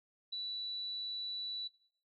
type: tone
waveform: sine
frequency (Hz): 3951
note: B7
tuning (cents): 0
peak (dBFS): -37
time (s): 0.32-1.68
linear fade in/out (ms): 10
effects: noise-tail reverb RT60 0.5 s tail -17 dB re dry